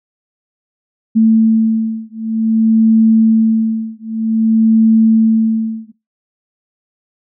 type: beating tone pair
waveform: sine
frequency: 222.3 / 222.83 Hz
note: A3 / A3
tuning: +18 / +22 cents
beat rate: 0.53 Hz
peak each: -12 dBFS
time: 1.15-5.92 s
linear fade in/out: 20 ms
effects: noise-tail reverb RT60 0.2 s tail -17 dB re dry